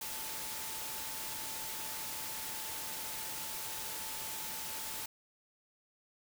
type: tone in noise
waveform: sine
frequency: 880 Hz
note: A5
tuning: in tune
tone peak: -51 dBFS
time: 0.01-5.06 s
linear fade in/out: 5 ms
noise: white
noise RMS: -41 dBFS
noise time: 0.01-5.06 s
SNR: -13 dB
effects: none